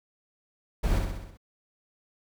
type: noise with echo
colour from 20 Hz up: brown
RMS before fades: -26 dBFS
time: 0.83-0.99 s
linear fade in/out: 10 ms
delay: 64 ms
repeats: 6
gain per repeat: -4 dB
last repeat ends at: 1.374 s
effects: none